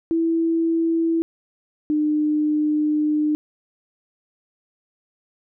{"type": "tone pair in turn", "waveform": "sine", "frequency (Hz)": [329.6, 302.2], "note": ["E4", "D4"], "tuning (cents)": [0, 50], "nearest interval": "major second", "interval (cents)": 150, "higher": "first", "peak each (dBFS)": -17, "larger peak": "neither", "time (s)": [[0.11, 1.22], [1.9, 3.35]], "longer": "second", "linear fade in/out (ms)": 0, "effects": []}